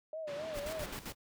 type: tone with vibrato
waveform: sine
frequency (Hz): 606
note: D#5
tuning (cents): -46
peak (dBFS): -38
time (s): 0.13-0.84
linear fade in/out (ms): 2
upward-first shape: sine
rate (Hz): 3.7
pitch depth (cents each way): 110
type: band-pass noise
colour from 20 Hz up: pink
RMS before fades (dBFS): -48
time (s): 0.27-0.97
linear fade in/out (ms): 10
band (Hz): 170 to 4100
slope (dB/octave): 12
type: noise with tremolo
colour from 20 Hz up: pink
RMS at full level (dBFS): -42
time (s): 0.53-1.15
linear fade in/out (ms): 50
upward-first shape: square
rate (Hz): 7.6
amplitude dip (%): 70
effects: none